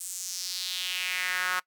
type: tone with high-pass filter sweep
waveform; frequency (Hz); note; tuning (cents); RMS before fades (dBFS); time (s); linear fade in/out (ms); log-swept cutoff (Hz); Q
sawtooth; 182.4; F#3; -24; -32; 0-1.6; 10; 8600 to 1300; 2.9
effects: noise-tail reverb RT60 0.1 s tail -22 dB re dry